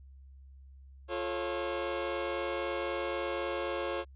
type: chord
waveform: sawtooth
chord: F augmented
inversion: none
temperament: just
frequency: 349.2 / 436.5 / 545.7 Hz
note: F4 / A4 / C#5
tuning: 0 / -14 / -27 cents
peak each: -33 / -35 / -31 dBFS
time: 1.08-4.05 s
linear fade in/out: 50 ms
effects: added 67 Hz sine -50 dBFS peak until 4.15 s + resampled to 8000 Hz